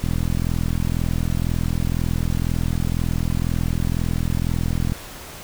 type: click train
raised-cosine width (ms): 5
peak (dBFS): -10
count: 206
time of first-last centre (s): 0.04-4.921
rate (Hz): 42
effects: pink hiss -37 dBFS RMS until 5.43 s